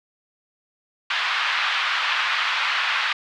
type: band-pass noise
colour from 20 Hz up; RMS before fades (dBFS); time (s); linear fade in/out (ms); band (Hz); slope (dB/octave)
pink; -23; 1.1-3.13; 5; 1100 to 3600; 24
effects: none